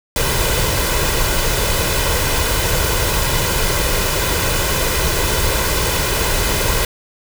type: noise with comb filter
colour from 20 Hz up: pink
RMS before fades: -17 dBFS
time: 0.16-6.85 s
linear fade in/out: 2 ms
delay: 2 ms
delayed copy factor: +0.55
effects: none